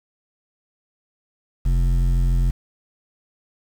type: tone with low-pass filter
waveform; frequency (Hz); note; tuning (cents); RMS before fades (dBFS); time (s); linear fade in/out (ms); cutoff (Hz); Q
square; 43.65; F1; 0; -18; 1.65-2.51; 10; 150; 1.1
effects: 7-bit